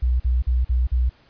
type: tone bursts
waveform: sine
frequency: 61.74 Hz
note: B1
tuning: in tune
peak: -16 dBFS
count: 5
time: 0.02-1.096 s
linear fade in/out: 10 ms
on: 180 ms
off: 44 ms
effects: pink hiss -56 dBFS RMS until 1.29 s + resampled to 11025 Hz

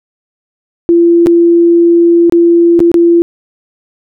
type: tone with dropouts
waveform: sine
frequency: 340.8 Hz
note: F4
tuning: 42 cents flat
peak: -3 dBFS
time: 0.89-3.22 s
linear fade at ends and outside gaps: 0 ms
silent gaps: 1.261-1.269 / 2.297-2.323 / 2.793-2.803 / 2.916-2.942 s
effects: none

